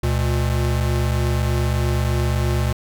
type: tone pair together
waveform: square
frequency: 71 / 119.41 Hz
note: C#2 / A#2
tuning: +42 / +42 cents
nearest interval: major sixth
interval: 900 cents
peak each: -21 dBFS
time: 0.03-2.73 s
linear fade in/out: 5 ms
effects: none